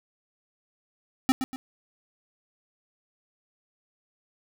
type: tone with echo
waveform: square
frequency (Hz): 261.6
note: C4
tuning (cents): 0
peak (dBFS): -18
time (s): 1.29-1.32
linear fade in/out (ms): 0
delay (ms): 120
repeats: 2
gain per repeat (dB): -8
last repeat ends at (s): 1.56
effects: none